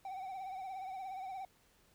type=tone with vibrato; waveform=triangle; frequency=761 Hz; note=F#5; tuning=48 cents sharp; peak=-39 dBFS; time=0.05-1.45 s; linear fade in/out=2 ms; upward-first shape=triangle; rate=17 Hz; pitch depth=71 cents each way; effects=pink hiss -69 dBFS RMS until 1.94 s